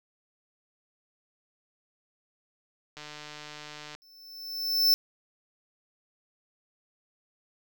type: click train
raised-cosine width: 0.2 ms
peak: -25 dBFS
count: 148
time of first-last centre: 2.97-3.95 s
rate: 150 Hz
type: tone with exponential growth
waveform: square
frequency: 5300 Hz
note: E8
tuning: 9 cents sharp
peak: -17 dBFS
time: 4.02-4.94 s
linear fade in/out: 0 ms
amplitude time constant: 200 ms
effects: none